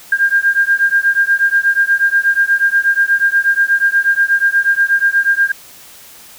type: beating tone pair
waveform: sine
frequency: 1600 / 1608.3 Hz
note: G6 / G6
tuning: +35 / +44 cents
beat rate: 8.3 Hz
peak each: -13 dBFS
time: 0.12-5.52 s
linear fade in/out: 5 ms
effects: white hiss -39 dBFS RMS until 6.38 s